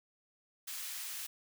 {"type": "high-pass noise", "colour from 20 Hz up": "white", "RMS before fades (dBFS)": -42, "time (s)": [0.67, 1.27], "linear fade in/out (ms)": 10, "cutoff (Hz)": 1400, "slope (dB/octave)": 12, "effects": []}